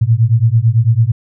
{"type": "beating tone pair", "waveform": "sine", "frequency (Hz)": [110, 119], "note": ["A2", "A#2"], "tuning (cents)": [0, 36], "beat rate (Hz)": 9, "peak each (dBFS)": -11, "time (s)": [0.01, 1.12], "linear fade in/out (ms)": 10, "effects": []}